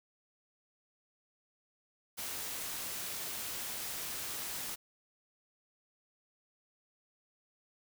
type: noise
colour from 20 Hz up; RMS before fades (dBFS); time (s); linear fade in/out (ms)
white; -40; 2.17-4.76; 20
effects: none